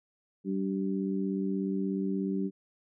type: harmonic tone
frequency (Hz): 96.7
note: G2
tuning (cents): -23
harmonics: 2 / 3 / 4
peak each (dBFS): -30 / -34 / -36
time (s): 0.44-2.51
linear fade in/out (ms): 50
effects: none